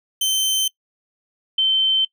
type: tone pair in turn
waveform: sawtooth / sine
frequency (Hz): 3094 / 3094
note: G7 / G7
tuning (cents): -23 / -23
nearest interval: unison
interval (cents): 0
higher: neither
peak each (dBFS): -14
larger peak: neither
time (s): 0.21-0.68 / 1.58-2.05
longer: neither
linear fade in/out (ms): 5
effects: noise-tail reverb RT60 0.1 s tail -22 dB re dry